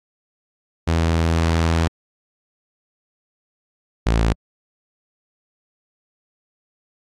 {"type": "tone pair in turn", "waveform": "sawtooth", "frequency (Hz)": [82.41, 55.93], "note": ["E2", "A1"], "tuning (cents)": [0, 29], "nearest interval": "perfect fifth", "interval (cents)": 671, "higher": "first", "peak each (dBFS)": [-12, -11], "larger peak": "second", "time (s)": [[0.87, 1.88], [4.06, 4.33]], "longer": "first", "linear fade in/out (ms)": 10, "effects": ["low-pass 7000 Hz 12 dB/octave", "AAC 48 kbps"]}